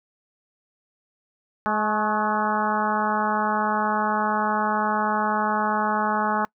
harmonic tone with a mistuned harmonic, 212.3 Hz, G#3, 38 cents sharp, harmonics 1 / 2 / 3 / 4 / 5 / 6 / 7 / 8, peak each -28 / -33 / -31 / -25 / -28 / -29 / -30 / -36 dBFS, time 1.66-6.45 s, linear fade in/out 0 ms, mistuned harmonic 5, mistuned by +45 cents, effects noise-tail reverb RT60 0.1 s tail -24 dB re dry

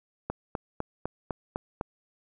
click train, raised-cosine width 1 ms, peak -16 dBFS, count 7, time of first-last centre 0.3-1.811 s, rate 3.97 Hz, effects none

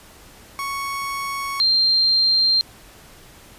30% pulse / sine tone pair in turn, 1108.7 / 4173 Hz, C#6 / C8, 0 / -5 cents, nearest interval octave + major seventh, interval 2295 cents, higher second, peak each -22 / -14 dBFS, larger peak second, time 0.59-1.6 / 1.6-2.61 s, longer neither, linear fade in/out 0 ms, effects pink hiss -46 dBFS RMS until 3.58 s + resampled to 32000 Hz

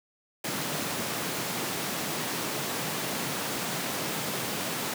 pink high-pass noise, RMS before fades -32 dBFS, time 0.44-4.94 s, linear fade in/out 5 ms, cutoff 140 Hz, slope 24 dB/octave, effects none

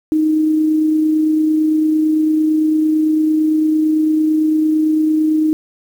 sine tone with amplitude modulation, 311.1 Hz, D#4, in tune, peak -10 dBFS, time 0.12-5.53 s, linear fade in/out 0 ms, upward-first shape sine, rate 28.9 Hz, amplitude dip 25%, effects 7-bit

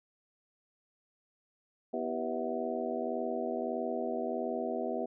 harmonic tone with a mistuned harmonic, 81.6 Hz, E2, 17 cents flat, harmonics 3 / 4 / 5 / 6 / 7 / 8 / 9, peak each -38 / -43 / -38 / -39 / -47 / -37 / -41 dBFS, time 1.93-5.06 s, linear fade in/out 10 ms, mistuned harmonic 5, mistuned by -85 cents, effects none

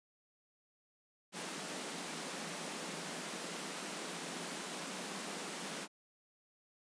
pink high-pass noise, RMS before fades -43 dBFS, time 1.32-5.88 s, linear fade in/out 50 ms, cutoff 160 Hz, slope 96 dB/octave, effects resampled to 22050 Hz

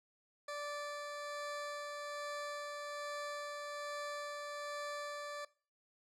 20% pulse tone with tremolo, 584 Hz, D5, 10 cents flat, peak -35 dBFS, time 0.48-5.45 s, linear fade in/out 5 ms, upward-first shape sine, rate 1.2 Hz, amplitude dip 25%, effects noise-tail reverb RT60 0.4 s tail -21 dB re dry + low-pass 9000 Hz 12 dB/octave

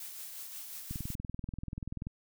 blue noise with tremolo, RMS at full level -43 dBFS, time 0-1.15 s, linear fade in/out 2 ms, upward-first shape sine, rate 5.6 Hz, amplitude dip 35%
click train, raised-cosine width 5 ms, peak -26 dBFS, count 25, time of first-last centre 0.91-2.069 s, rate 20.7 Hz
effects none

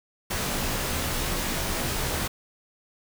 pink noise with comb filter, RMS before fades -28 dBFS, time 0.3-2.28 s, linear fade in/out 10 ms, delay 19 ms, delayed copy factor -0.8, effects none

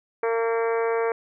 harmonic tone, 228.8 Hz, A#3, 32 cents flat, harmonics 2 / 3 / 4 / 5 / 6 / 7 / 8 / 9 / 10, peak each -22 / -32 / -32 / -34 / -37 / -37 / -40 / -41 / -40 dBFS, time 0.23-1.12 s, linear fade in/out 2 ms, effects none

